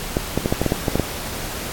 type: clicks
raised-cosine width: 2 ms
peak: -4 dBFS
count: 10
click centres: 0.169 / 0.376 / 0.459 / 0.525 / 0.616 / 0.663 / 0.721 / 0.882 / 0.956 / 0.997 s
effects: pink hiss -29 dBFS RMS until 1.72 s + AAC 64 kbps